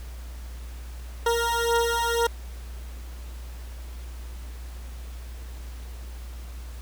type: beating tone pair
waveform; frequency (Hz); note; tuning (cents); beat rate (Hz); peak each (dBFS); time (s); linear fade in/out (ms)
20% pulse; 466.2 / 468.2; A#4 / A#4; 0 / +8; 2; -20; 1.26-2.27; 5
effects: added 60 Hz sine -35 dBFS peak until 6.81 s + pink hiss -49 dBFS RMS until 6.81 s